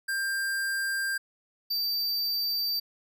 square tone pair in turn, 1590 / 4648 Hz, G6 / D8, +24 / -19 cents, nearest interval octave + perfect fifth, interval 1857 cents, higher second, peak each -28 / -27 dBFS, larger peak second, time 0.08-1.18 / 1.7-2.8 s, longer neither, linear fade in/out 10 ms, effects none

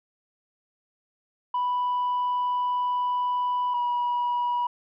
sine tone pair in turn, 987.8 / 970.8 Hz, B5 / B5, 0 / -30 cents, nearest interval unison, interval 30 cents, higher first, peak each -21 dBFS, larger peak neither, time 1.54-3.74 / 3.74-4.67 s, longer first, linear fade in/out 5 ms, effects tanh soft clip ceiling -21 dBFS

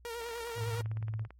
sawtooth tone with vibrato, 466.2 Hz, A#4, in tune, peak -34 dBFS, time 0.05-0.81 s, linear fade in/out 0 ms, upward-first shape sine, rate 9.9 Hz, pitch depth 47 cents each way
sine tone with tremolo, 109.5 Hz, A2, 8 cents flat, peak -31 dBFS, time 0.55-1.28 s, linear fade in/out 50 ms, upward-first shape sine, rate 17 Hz, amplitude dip 40%
click train, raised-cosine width 0.5 ms, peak -34 dBFS, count 14, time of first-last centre 0.58-1.306 s, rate 17.9 Hz
effects added 60 Hz sine -56 dBFS peak until 1.39 s + AAC 48 kbps

